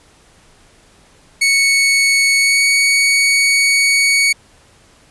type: tone with pitch glide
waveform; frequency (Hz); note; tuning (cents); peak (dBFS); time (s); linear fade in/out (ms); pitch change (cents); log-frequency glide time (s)
sawtooth; 2217 to 2235; C#7 to C#7; 0 to +14; -7; 1.41-4.33; 10; +14; 2.38-2.63
effects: pink hiss -49 dBFS RMS until 5.1 s + resampled to 24000 Hz